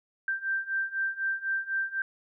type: beating tone pair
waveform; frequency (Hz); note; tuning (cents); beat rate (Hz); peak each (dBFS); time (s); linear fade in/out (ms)
sine; 1568 / 1572; G6 / G6; 0 / +4; 4; -32 / -30; 0.28-2.02; 2
effects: none